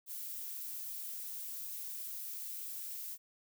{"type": "noise", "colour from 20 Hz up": "violet", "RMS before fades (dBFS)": -43, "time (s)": [0.06, 3.18], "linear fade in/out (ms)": 50, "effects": []}